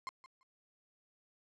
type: tone with echo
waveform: 35% pulse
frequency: 1054 Hz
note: C6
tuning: 12 cents sharp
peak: -37 dBFS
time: 0.07-0.09 s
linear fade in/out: 0 ms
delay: 170 ms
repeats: 2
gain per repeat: -15 dB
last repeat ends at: 0.43 s
effects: low-pass 6000 Hz 12 dB/octave